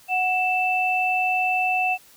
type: tone pair together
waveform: sine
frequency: 740 / 2651 Hz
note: F#5 / E7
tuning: 0 / +9 cents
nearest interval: octave + minor seventh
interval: 2209 cents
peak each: -22 dBFS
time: 0.08-1.98 s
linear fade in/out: 50 ms
effects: white hiss -52 dBFS RMS until 2.16 s